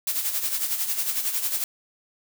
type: noise with tremolo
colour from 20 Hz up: blue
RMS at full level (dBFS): -24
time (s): 0.07-1.64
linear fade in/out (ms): 2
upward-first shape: sine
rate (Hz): 11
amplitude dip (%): 60
effects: none